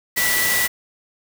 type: tone in noise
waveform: sine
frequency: 1962 Hz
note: B6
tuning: 12 cents flat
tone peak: -20 dBFS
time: 0.16-0.68 s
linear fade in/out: 20 ms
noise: white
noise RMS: -21 dBFS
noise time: 0.16-0.68 s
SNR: -2 dB
effects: none